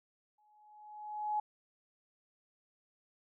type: tone with exponential growth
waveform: sine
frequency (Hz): 844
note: G#5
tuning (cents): +28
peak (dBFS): -29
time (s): 0.38-1.4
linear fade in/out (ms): 5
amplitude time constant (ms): 220
effects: none